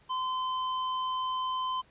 square tone, 1028 Hz, C6, 31 cents flat, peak -30 dBFS, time 0.09-1.82 s, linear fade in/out 20 ms, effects pink hiss -62 dBFS RMS until 1.9 s + resampled to 8000 Hz

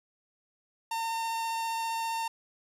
45% pulse tone with vibrato, 909 Hz, A#5, 44 cents flat, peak -30 dBFS, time 0.91-2.28 s, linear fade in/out 5 ms, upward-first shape triangle, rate 15 Hz, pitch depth 10 cents each way, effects resampled to 32000 Hz

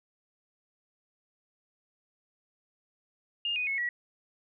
sine tone with pitch steps, 2823 / 2486 / 2189 / 1928.2 Hz, F7 / D#7 / C#7 / B6, +18 / -2 / -22 / -42 cents, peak -28 dBFS, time 3.45-3.89 s, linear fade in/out 2 ms, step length 110 ms, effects none

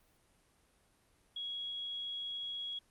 sine tone, 3322 Hz, G#7, in tune, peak -38 dBFS, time 1.36-2.79 s, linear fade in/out 5 ms, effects pink hiss -70 dBFS RMS until 2.9 s + Opus 32 kbps

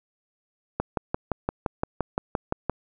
click train, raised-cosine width 1 ms, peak -10 dBFS, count 12, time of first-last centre 0.8-2.697 s, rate 5.8 Hz, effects none

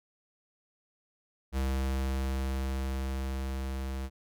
square tone with level ramp, 66.4 Hz, C2, 26 cents sharp, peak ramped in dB -28 to -34 dBFS, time 1.52-4.1 s, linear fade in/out 50 ms, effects none

